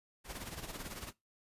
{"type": "noise with tremolo", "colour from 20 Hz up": "pink", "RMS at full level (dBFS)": -42, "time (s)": [0.24, 1.13], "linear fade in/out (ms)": 50, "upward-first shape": "sine", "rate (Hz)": 18, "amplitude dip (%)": 65, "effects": ["noise-tail reverb RT60 0.2 s tail -22 dB re dry", "resampled to 32000 Hz"]}